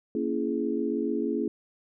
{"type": "chord", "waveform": "sine", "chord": "A# half-diminished seventh", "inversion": "none", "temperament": "just", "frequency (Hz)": [233.1, 279.7, 335.6, 419.5], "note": ["A#3", "C#4", "E4", "G#4"], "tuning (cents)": [0, 16, 31, 17], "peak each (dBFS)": -31, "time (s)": [0.15, 1.48], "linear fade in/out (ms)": 2, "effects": []}